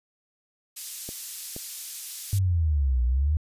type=high-pass noise; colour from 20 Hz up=pink; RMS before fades=-37 dBFS; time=0.76-2.39 s; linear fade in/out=10 ms; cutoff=5700 Hz; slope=12 dB/octave
type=clicks; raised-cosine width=2 ms; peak=-24 dBFS; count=2; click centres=1.09 / 1.564 s
type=exponential two-way sweep; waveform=sine; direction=down then up; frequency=101.6 to 59.3 to 79.4 Hz; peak=-20 dBFS; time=2.33-3.37 s; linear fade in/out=0 ms; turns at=3.04 s
effects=resampled to 32000 Hz